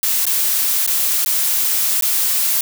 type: noise with dropouts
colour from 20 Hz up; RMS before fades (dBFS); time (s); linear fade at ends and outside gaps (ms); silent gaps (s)
blue; -17; 0.03-2.61; 1; 0.254-0.266 / 0.864-0.875 / 1.248-1.26 / 2.01-2.023
effects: none